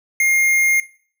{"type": "tone", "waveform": "square", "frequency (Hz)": 2127, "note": "C7", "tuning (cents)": 28, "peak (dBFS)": -14, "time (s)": [0.2, 0.8], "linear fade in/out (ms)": 2, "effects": ["noise-tail reverb RT60 0.5 s tail -19 dB re dry"]}